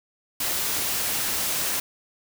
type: noise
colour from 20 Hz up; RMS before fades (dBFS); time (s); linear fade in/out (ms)
white; -26; 0.4-1.8; 5
effects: none